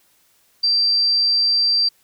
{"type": "tone", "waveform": "sine", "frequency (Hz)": 4699, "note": "D8", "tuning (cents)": 0, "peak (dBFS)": -14, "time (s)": [0.63, 1.89], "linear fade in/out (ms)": 10, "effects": ["white hiss -59 dBFS RMS until 2.03 s"]}